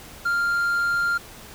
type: tone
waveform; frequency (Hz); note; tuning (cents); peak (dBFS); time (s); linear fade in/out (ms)
triangle; 1396; F6; -1; -18; 0.25-1.18; 10
effects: pink hiss -43 dBFS RMS until 1.54 s